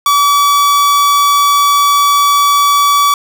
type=tone; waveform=45% pulse; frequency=1145 Hz; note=D6; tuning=44 cents flat; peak=-7 dBFS; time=0.06-3.14 s; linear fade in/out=2 ms; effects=none